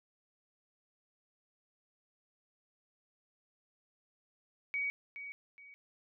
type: tone with echo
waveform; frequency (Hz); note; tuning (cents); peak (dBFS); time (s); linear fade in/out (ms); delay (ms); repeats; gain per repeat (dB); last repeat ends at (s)
sine; 2258; C#7; +31; -32; 4.74-4.9; 0; 420; 2; -10; 5.74
effects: none